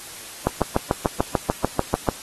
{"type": "click train", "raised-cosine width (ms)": 1, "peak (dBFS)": -4, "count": 12, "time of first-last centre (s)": [0.47, 2.088], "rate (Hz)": 6.8, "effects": ["white hiss -38 dBFS RMS until 2.22 s", "AAC 32 kbps"]}